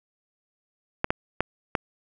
clicks, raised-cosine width 0.5 ms, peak -7 dBFS, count 4, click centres 1.044 / 1.105 / 1.406 / 1.752 s, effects none

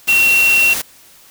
sine tone in noise, 2730 Hz, F7, 40 cents flat, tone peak -9 dBFS, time 0.08-0.74 s, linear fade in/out 10 ms, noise white, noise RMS -21 dBFS, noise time 0.07-0.82 s, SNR +9 dB, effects white hiss -45 dBFS RMS until 1.3 s

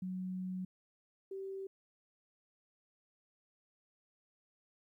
sine tone pair in turn, 185 / 386.9 Hz, F#3 / G4, 0 / -23 cents, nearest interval octave + minor second, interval 1277 cents, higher second, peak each -37 / -40 dBFS, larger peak first, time 0.02-0.65 / 1.31-1.67 s, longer first, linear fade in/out 5 ms, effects 13-bit

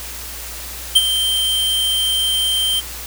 square tone with ADSR envelope, 3136 Hz, G7, in tune, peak -6 dBFS, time 0.95-2.81 s, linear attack 13 ms, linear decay 38 ms, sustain -10 dB, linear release 22 ms, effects added 60 Hz sine -35 dBFS peak until 3.06 s + white hiss -31 dBFS RMS until 3.06 s

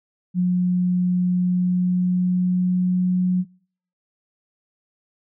sine tone with pitch glide, 180 to 181.99 Hz, F#3 to F#3, -47 to -28 cents, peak -16 dBFS, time 0.34-3.45 s, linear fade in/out 50 ms, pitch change +19 cents, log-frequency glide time 1.35-3.21 s, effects noise-tail reverb RT60 0.6 s tail -26 dB re dry

